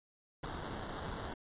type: noise with sample-and-hold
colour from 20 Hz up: pink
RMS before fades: -42 dBFS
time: 0.43-1.34 s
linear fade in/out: 5 ms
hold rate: 2450 Hz
effects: resampled to 8000 Hz

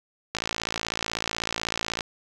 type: click train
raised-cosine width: 0.2 ms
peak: -9 dBFS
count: 94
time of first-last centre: 0.35-2.008 s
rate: 56.1 Hz
effects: none

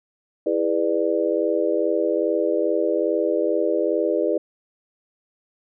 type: chord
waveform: sine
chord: E dominant seventh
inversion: none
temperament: just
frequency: 329.6 / 412 / 494.4 / 593.3 Hz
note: E4 / G#4 / B4 / D5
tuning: 0 / -14 / +2 / +18 cents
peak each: -24 dBFS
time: 0.46-4.38 s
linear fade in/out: 5 ms
effects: none

